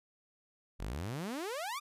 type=exponential sweep; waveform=sawtooth; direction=up; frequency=40.74 to 1244.5 Hz; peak=-33 dBFS; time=0.79-1.8 s; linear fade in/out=20 ms; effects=resampled to 32000 Hz